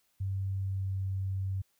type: tone with pitch glide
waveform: sine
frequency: 96.7 to 95.92 Hz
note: G2 to G2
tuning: -23 to -37 cents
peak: -30 dBFS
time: 0.2-1.62 s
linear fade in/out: 10 ms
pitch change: -14 cents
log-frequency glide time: 0.58-0.95 s
effects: white hiss -73 dBFS RMS until 1.79 s